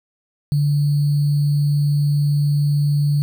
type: tone with sample-and-hold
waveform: sine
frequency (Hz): 145.5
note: D3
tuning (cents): -16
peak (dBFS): -14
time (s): 0.52-3.22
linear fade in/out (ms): 0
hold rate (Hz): 4410
effects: none